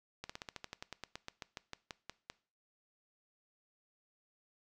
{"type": "slowing click train", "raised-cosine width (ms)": 0.2, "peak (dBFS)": -25, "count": 19, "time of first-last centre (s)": [0.24, 2.3], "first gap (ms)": 55, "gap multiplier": 1.08, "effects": ["noise-tail reverb RT60 0.4 s tail -20 dB re dry"]}